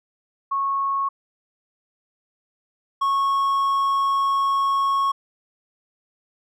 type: tone pair in turn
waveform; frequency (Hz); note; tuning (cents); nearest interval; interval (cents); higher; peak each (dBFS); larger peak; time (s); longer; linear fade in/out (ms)
sine / triangle; 1100 / 1100; C#6 / C#6; -14 / -14; unison; 0; neither; -20 / -16; second; 0.51-1.09 / 3.01-5.12; second; 10
effects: none